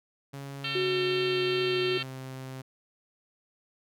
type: tone with pitch glide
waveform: sawtooth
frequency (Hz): 138.8 to 131.39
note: C#3 to C3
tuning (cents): +3 to +8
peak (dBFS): -34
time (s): 0.33-2.62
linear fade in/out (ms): 10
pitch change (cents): -95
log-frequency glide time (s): 0.99-2.14
type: harmonic tone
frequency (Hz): 450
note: A4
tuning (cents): +39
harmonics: 3 / 4 / 5 / 6 / 7 / 8 / 9 / 10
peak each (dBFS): -40 / -41 / -42 / -34 / -36 / -42 / -42 / -43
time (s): 0.64-2.03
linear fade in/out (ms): 5
type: tone with vibrato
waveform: sine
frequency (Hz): 368.9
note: F#4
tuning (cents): -5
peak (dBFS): -26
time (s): 0.75-1.98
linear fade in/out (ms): 5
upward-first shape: triangle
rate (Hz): 2.6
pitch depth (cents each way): 13
effects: none